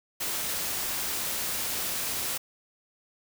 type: noise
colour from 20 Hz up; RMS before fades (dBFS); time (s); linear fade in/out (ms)
white; -31; 0.2-2.38; 10
effects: none